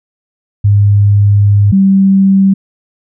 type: tone pair in turn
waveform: sine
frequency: 101.9 / 193.92 Hz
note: G#2 / G3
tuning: -32 / -18 cents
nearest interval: major seventh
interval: 1114 cents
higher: second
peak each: -4 dBFS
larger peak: neither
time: 0.64-1.72 / 1.72-2.54 s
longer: first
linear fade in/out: 10 ms
effects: none